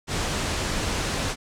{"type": "low-pass noise", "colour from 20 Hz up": "pink", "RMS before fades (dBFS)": -27, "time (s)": [0.07, 1.36], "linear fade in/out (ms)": 50, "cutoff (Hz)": 8600, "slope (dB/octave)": 24, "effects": []}